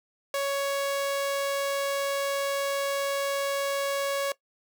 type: tone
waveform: sawtooth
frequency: 557 Hz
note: C#5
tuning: 8 cents sharp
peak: -22 dBFS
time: 0.34-4.32 s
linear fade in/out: 2 ms
effects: noise-tail reverb RT60 0.1 s tail -19 dB re dry